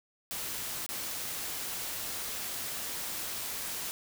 white noise with dropouts, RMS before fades -37 dBFS, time 0.31-3.91 s, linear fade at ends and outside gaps 0 ms, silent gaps 0.863-0.89 s, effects none

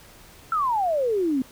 sine exponential sweep, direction down, 1370 to 250 Hz, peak -20 dBFS, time 0.52-1.42 s, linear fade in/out 2 ms, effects pink hiss -49 dBFS RMS until 1.51 s

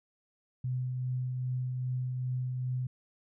sine tone with tremolo, 126.9 Hz, B2, 47 cents sharp, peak -29 dBFS, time 0.64-2.87 s, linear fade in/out 5 ms, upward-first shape triangle, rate 2.5 Hz, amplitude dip 30%, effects none

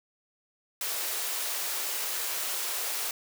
white high-pass noise, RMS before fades -32 dBFS, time 0.81-3.11 s, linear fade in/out 2 ms, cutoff 390 Hz, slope 24 dB/octave, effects none

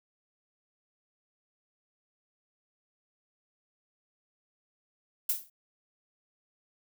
violet noise with exponential decay, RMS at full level -24 dBFS, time 5.29-5.5 s, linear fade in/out 5 ms, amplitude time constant 44 ms, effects none

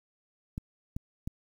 clicks, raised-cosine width 5 ms, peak -22 dBFS, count 3, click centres 0.579 / 0.965 / 1.275 s, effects 9-bit

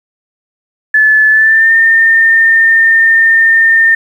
sine tone with pitch glide, 1732 to 1812.9 Hz, A6 to A#6, -28 to -49 cents, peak -4 dBFS, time 0.94-3.95 s, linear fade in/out 5 ms, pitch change +79 cents, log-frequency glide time 1.3-1.72 s, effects 7-bit

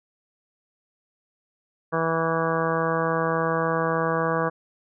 harmonic tone, 163.5 Hz, E3, 14 cents flat, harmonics 1 / 2 / 3 / 4 / 5 / 6 / 7 / 8 / 9 / 10, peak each -29 / -32 / -26 / -30 / -34 / -32 / -28 / -40 / -33 / -34 dBFS, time 1.92-4.5 s, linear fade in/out 20 ms, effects none

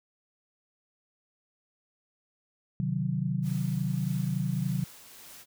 sine chord, C diminished, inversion none, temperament equal with one note detuned, 130.81 / 154.4 / 185 Hz, C3 / Eb3 / Gb3, 0 / -13 / 0 cents, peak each -31 dBFS, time 2.8-4.84 s, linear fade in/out 0 ms
white noise with tremolo, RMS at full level -48 dBFS, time 3.42-5.46 s, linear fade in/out 50 ms, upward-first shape triangle, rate 1.7 Hz, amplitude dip 35%
effects none

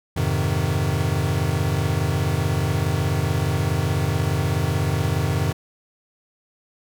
square chord, F minor seventh, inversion none, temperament equal, 87.31 / 103.83 / 130.81 / 155.56 Hz, F2 / Ab2 / C3 / Eb3, 0 / 0 / 0 / 0 cents, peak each -26 dBFS, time 0.16-5.53 s, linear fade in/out 10 ms, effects none

